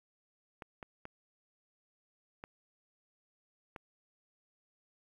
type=clicks; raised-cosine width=0.5 ms; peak=-29 dBFS; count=5; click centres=0.622 / 0.828 / 1.054 / 2.439 / 3.762 s; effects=10-bit